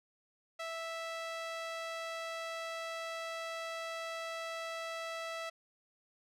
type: tone with band-pass filter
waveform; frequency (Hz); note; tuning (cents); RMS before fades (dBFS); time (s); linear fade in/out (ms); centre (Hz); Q
sawtooth; 658; E5; -3; -41; 0.59-5.5; 10; 2100; 0.52
effects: none